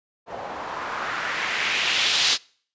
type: noise with low-pass filter sweep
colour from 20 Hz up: blue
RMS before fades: -25 dBFS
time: 0.26-2.38 s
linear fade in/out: 50 ms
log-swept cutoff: 660 to 4400 Hz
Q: 1.8
effects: noise-tail reverb RT60 0.5 s tail -25 dB re dry + resampled to 16000 Hz